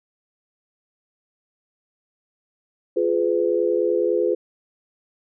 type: chord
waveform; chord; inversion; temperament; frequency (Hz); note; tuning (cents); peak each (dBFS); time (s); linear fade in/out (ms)
sine; F diminished; none; just; 349.2 / 419.1 / 502.9; F4 / Ab4 / Cb5; 0 / +16 / +31; -22; 2.96-4.35; 10
effects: none